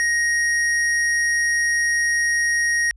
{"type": "tone", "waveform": "square", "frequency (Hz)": 1875, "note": "A#6", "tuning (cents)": 10, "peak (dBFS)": -18, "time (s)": [0, 2.91], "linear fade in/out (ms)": 0, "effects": ["added 50 Hz sine -45 dBFS peak until 2.96 s", "resampled to 22050 Hz"]}